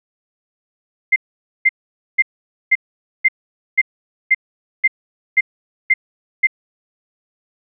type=tone bursts; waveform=sine; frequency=2093 Hz; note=C7; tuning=in tune; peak=-8 dBFS; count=11; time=1.12-6.471 s; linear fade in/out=10 ms; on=41 ms; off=490 ms; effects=none